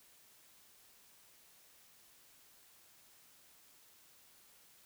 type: silence
effects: white hiss -64 dBFS RMS until 4.85 s